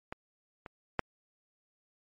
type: clicks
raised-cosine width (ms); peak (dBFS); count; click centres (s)
0.5; -23 / -28 / -12; 3; 0.125 / 0.662 / 0.993
effects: MP3 48 kbps